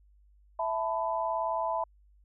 sine chord, E suspended fourth, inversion none, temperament equal with one note detuned, 659.3 / 880 / 998.1 Hz, E5 / A5 / B5, 0 / 0 / +18 cents, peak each -32 / -33 / -32 dBFS, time 0.59-1.84 s, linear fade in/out 5 ms, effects added 50 Hz sine -58 dBFS peak until 2.24 s

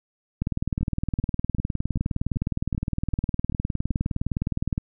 two click trains, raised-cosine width 5 ms, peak -12 / -18 dBFS, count 86 / 9, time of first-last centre 0.42-4.779 / 0.81-3.911 s, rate 19.5 / 2.58 Hz, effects none

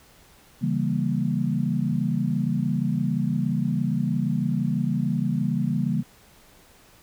sine chord, C# diminished seventh, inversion none, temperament equal, 138.59 / 164.81 / 196 / 233.1 Hz, C#3 / E3 / G3 / Bb3, 0 / 0 / 0 / 0 cents, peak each -27 dBFS, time 0.61-6.03 s, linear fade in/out 20 ms, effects pink hiss -54 dBFS RMS until 7.02 s

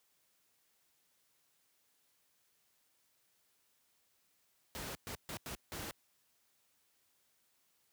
pink noise bursts at uneven times, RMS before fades -43 dBFS, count 5, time 4.75-4.95 / 5.07-5.15 / 5.29-5.37 / 5.46-5.55 / 5.72-5.91 s, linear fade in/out 0 ms, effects white hiss -75 dBFS RMS until 7.92 s + high-pass 60 Hz 12 dB/octave

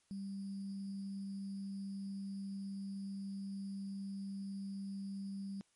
sine tone with sample-and-hold, 196.5 Hz, G3, 4 cents sharp, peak -40 dBFS, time 0.11-5.61 s, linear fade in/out 0 ms, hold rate 4900 Hz, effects white hiss -75 dBFS RMS until 5.75 s + MP3 48 kbps

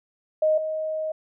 sine tone pair in turn, 622.3 / 627 Hz, D#5 / D#5, 0 / +13 cents, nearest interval unison, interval 13 cents, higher second, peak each -17 / -25 dBFS, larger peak first, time 0.42-0.58 / 0.58-1.12 s, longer second, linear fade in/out 5 ms, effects none

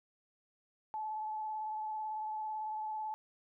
sine tone with vibrato, 863 Hz, A5, 34 cents flat, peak -36 dBFS, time 0.94-3.14 s, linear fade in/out 0 ms, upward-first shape sine, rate 18 Hz, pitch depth 19 cents each way, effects none

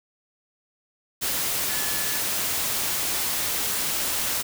sine tone in noise, 1723 Hz, A6, 37 cents flat, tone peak -36 dBFS, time 1.69-2.2 s, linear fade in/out 20 ms, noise white, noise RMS -26 dBFS, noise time 1.21-4.43 s, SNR -13 dB, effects none

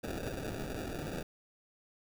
violet noise with sample-and-hold, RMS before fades -39 dBFS, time 0.03-1.23 s, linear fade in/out 10 ms, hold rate 1050 Hz, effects none

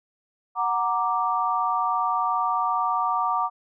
sine chord, Gb augmented, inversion none, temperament equal, 740 / 932.3 / 1174.7 Hz, Gb5 / Bb5 / D6, 0 / 0 / 0 cents, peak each -27 / -26 / -24 dBFS, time 0.55-3.5 s, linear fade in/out 50 ms, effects none

